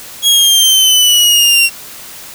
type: exponential sweep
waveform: sawtooth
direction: down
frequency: 3322 to 2736 Hz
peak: -3 dBFS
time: 0.22-1.7 s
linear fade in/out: 50 ms
effects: white hiss -31 dBFS RMS until 2.34 s